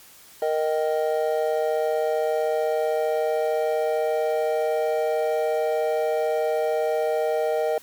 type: chord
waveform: triangle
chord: Eb major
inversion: second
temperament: just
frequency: 466.7 / 622.3 / 777.8 Hz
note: Bb4 / Eb5 / G5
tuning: +2 / 0 / -14 cents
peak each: -22 / -22 / -27 dBFS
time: 0.42-7.78 s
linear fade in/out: 2 ms
effects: white hiss -49 dBFS RMS until 7.82 s + MP3 96 kbps